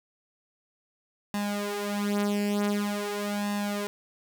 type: tone with flanger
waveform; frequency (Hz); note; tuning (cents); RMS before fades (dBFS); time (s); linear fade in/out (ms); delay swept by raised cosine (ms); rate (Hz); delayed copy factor
sawtooth; 204.9; G#3; -23; -29; 1.34-3.87; 0; 1.1 to 5.3; 0.46; +0.8
effects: 9-bit